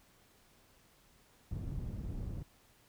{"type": "low-pass noise", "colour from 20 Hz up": "white", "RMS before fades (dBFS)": -40, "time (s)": [1.51, 2.43], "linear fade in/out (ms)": 5, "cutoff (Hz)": 110, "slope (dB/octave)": 12, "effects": ["pink hiss -66 dBFS RMS until 2.88 s"]}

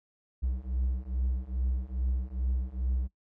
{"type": "beating tone pair", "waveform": "triangle", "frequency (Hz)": [62, 64.4], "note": ["B1", "C2"], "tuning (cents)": [7, -27], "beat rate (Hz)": 2.4, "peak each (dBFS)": [-30, -29], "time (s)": [0.42, 3.08], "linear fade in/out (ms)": 20, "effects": ["noise-tail reverb RT60 0.1 s tail -19 dB re dry"]}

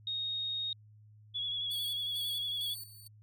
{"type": "tone", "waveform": "sine", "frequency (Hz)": 3729, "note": "A#7", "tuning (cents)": 0, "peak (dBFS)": -33, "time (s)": [0.07, 0.73], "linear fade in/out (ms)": 2}
{"type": "tone with vibrato", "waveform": "sine", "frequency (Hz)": 3369, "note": "G#7", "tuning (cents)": 24, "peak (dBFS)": -33, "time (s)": [1.34, 2.75], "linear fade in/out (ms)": 20, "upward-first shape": "sine", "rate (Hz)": 11, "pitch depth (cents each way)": 34}
{"type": "tone with tremolo", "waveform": "5% pulse", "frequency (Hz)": 4493, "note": "C#8", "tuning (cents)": 23, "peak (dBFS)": -35, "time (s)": [1.7, 3.08], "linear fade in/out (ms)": 20, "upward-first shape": "square", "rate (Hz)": 2.2, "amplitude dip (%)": 70}
{"effects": ["added 106 Hz sine -55 dBFS peak until 3.22 s"]}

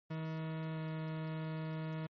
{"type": "tone with pitch glide", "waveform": "40% pulse", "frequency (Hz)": [159.3, 158.2], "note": ["D#3", "D#3"], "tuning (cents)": [41, 29], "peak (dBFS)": -37, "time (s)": [0.1, 2.07], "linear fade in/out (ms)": 10, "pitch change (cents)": -12, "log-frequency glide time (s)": [0.73, 0.79], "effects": ["low-pass 3000 Hz 12 dB/octave", "MP3 32 kbps"]}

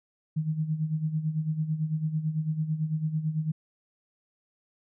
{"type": "tone with tremolo", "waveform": "sine", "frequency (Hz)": 156.2, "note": "D#3", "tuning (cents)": 7, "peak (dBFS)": -23, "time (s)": [0.36, 3.52], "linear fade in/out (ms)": 10, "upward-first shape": "sine", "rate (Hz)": 9, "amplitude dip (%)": 70, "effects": []}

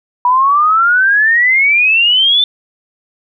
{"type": "exponential sweep", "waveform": "sine", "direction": "up", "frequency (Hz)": [970, 3563], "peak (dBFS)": -7, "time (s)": [0.25, 2.44], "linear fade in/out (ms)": 2, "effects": []}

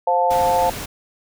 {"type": "chord", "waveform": "sine", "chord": "F major", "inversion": "second", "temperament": "equal with one note detuned", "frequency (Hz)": [523.3, 708.6, 880], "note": ["C5", "F5", "A5"], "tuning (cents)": [0, 25, 0], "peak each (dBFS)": [-20, -19, -18], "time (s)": [0.07, 0.7], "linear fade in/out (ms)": 5}
{"type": "noise", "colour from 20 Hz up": "pink", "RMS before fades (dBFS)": -30, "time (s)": [0.3, 0.86], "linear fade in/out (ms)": 10}
{"effects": []}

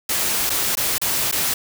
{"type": "noise with dropouts", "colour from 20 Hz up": "white", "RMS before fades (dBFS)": -21, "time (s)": [0.09, 1.54], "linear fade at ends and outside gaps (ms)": 5, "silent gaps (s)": [[0.496, 0.501], [0.754, 0.771], [0.982, 1.015], [1.314, 1.324]], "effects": []}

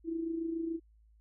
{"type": "tone with amplitude modulation", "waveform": "sine", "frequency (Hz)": 329.4, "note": "E4", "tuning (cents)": -1, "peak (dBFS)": -30, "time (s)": [0.04, 0.8], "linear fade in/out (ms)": 50, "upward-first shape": "sine", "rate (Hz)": 27, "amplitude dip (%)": 55, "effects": ["added 54 Hz sine -60 dBFS peak until 1.2 s"]}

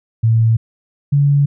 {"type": "tone pair in turn", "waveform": "sine", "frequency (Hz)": [113.1, 142.5], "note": ["A2", "C#3"], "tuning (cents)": [48, 48], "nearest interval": "major third", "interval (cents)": 400, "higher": "second", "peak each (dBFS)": -9, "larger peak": "neither", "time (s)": [[0.23, 0.57], [1.12, 1.46]], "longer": "neither", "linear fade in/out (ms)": 10, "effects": []}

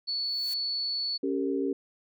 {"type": "tone", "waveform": "sine", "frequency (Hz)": 4435, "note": "C#8", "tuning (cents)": 0, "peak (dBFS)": -28, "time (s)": [0.07, 1.18], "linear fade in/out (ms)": 20}
{"type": "noise with exponential growth", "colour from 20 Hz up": "blue", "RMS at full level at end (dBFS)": -39, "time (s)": [0.14, 0.54], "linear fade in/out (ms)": 5, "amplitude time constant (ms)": 86}
{"type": "chord", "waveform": "sine", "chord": "G diminished", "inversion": "second", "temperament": "equal with one note detuned", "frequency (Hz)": [277.2, 392, 458.2], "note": ["Db4", "G4", "Bb4"], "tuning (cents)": [0, 0, -30], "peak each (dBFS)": [-29, -30, -34], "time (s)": [1.23, 1.73], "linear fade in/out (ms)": 5}
{"effects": []}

